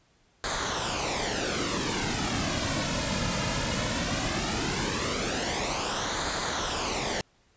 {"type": "noise with flanger", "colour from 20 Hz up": "pink", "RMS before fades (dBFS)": -29, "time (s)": [0.44, 7.21], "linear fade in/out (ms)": 0, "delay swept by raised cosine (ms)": [0.36, 2.66], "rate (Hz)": 0.17, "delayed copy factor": -0.6, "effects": ["pink hiss -65 dBFS RMS until 7.56 s", "resampled to 16000 Hz"]}